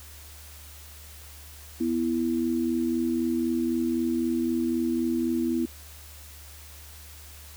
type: tone pair together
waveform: sine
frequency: 246.9 / 330.8 Hz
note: B3 / E4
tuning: 0 / +6 cents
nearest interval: perfect fourth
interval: 506 cents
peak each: -26 dBFS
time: 1.8-5.66 s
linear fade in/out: 10 ms
effects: added 74 Hz sine -46 dBFS peak until 7.56 s + white hiss -48 dBFS RMS until 7.56 s